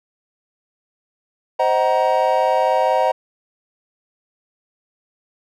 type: chord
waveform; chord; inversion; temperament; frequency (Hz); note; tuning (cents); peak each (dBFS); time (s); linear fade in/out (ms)
triangle; C half-diminished seventh; none; just; 523.3 / 627.9 / 753.5 / 941.9; C5 / Eb5 / Gb5 / Bb5; 0 / +16 / +31 / +18; -18; 1.59-3.12; 10
effects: none